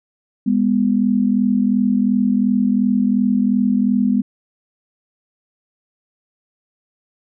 sine tone pair together, 204.3 / 247.1 Hz, G#3 / B3, -28 / +1 cents, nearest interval minor third, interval 329 cents, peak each -16 dBFS, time 0.46-4.22 s, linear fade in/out 10 ms, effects none

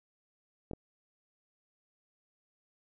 clicks, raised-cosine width 2 ms, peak -26 dBFS, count 2, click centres 0.712 / 0.734 s, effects none

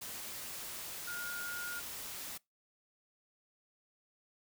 sine tone in noise, 1426 Hz, F6, 36 cents sharp, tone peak -39 dBFS, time 1.07-1.8 s, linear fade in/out 10 ms, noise white, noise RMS -44 dBFS, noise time 0.01-2.38 s, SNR +2 dB, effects noise-tail reverb RT60 0.2 s tail -24 dB re dry

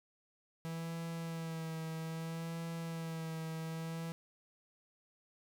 45% pulse tone with vibrato, 163.5 Hz, E3, 14 cents flat, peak -39 dBFS, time 0.65-4.12 s, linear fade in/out 0 ms, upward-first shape sine, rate 0.62 Hz, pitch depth 27 cents each way, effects 12-bit

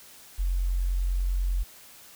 sine tone, 45.03 Hz, F#1, 46 cents flat, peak -23 dBFS, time 0.38-1.64 s, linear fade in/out 20 ms, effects white hiss -50 dBFS RMS until 2.15 s

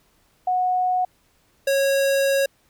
sine / square tone pair in turn, 733 / 549.1 Hz, F#5 / C#5, -16 / -17 cents, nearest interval perfect fourth, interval 501 cents, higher first, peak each -18 dBFS, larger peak neither, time 0.47-1.05 / 1.67-2.46 s, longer second, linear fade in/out 5 ms, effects pink hiss -62 dBFS RMS until 2.69 s

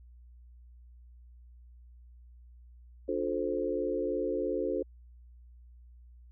sine chord, D minor seventh, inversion none, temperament equal with one note detuned, 293.7 / 357.2 / 440 / 523.3 Hz, D4 / F4 / A4 / C5, 0 / +39 / 0 / 0 cents, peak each -36 / -34 / -34 / -34 dBFS, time 3.08-4.83 s, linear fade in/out 10 ms, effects added 60 Hz sine -51 dBFS peak until 6.31 s

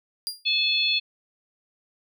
sawtooth tone with exponential decay, 4800 Hz, D8, 37 cents sharp, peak -21 dBFS, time 0.27-0.45 s, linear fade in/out 0 ms, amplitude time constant 37 ms
harmonic tone, 863 Hz, A5, 34 cents flat, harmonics 3 / 4 / 5, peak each -25 / -24 / -25 dBFS, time 0.45-1 s, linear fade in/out 20 ms
effects none

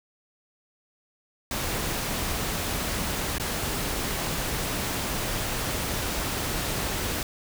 pink noise with dropouts, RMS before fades -29 dBFS, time 1.51-7.23 s, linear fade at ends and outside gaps 2 ms, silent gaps 3.383-3.398 s, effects none

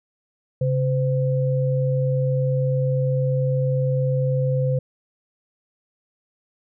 sine tone pair together, 135.6 / 512 Hz, C#3 / C5, -38 / -38 cents, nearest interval octave + major seventh, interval 2300 cents, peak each -19 / -24 dBFS, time 0.61-4.79 s, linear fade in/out 5 ms, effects none

